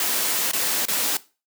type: noise with dropouts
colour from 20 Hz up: white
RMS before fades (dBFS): -23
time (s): 0-1.17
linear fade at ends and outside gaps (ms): 2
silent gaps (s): 0.514-0.533 / 0.854-0.883
effects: noise-tail reverb RT60 0.3 s tail -18 dB re dry + high-pass 200 Hz 12 dB/octave